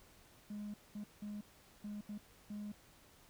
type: tone bursts at uneven times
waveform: triangle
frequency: 207.7 Hz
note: G#3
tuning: in tune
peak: -39 dBFS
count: 6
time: 0.5-0.74 / 0.95-1.04 / 1.22-1.41 / 1.84-2.01 / 2.09-2.18 / 2.5-2.72 s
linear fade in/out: 5 ms
effects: tanh soft clip ceiling -37 dBFS + pink hiss -64 dBFS RMS until 3.29 s